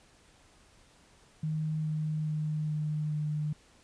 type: tone with pitch steps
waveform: sine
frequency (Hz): 155.7 / 154.54 / 153.38 / 152.23 / 151.09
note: D#3 / D#3 / D#3 / D#3 / D3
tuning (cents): +2 / -11 / -24 / -38 / +49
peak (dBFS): -29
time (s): 1.43-3.53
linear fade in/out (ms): 5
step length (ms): 420
effects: pink hiss -61 dBFS RMS until 3.83 s + resampled to 22050 Hz